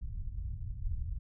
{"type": "low-pass noise", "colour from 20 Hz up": "pink", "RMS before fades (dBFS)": -37, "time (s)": [0.01, 1.19], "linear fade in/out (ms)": 10, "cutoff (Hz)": 100, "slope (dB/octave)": 24, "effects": []}